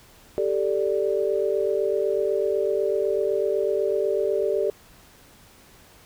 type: chord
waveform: sine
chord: G suspended second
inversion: none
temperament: equal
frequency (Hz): 392 / 440 / 587.3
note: G4 / A4 / D5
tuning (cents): 0 / 0 / 0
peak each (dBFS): -24 / -25 / -26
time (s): 0.38-4.7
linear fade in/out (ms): 0
effects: pink hiss -52 dBFS RMS until 6.05 s